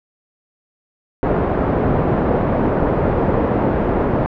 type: low-pass noise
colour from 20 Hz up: white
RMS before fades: -17 dBFS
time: 1.23-4.26 s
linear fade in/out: 0 ms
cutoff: 550 Hz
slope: 12 dB/octave
effects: low-pass 2000 Hz 12 dB/octave